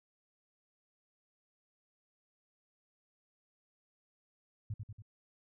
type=tone with echo; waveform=sine; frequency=106.2 Hz; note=G#2; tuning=39 cents sharp; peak=-35 dBFS; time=4.7-4.74 s; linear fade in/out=5 ms; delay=94 ms; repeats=3; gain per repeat=-4 dB; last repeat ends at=5.022 s; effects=none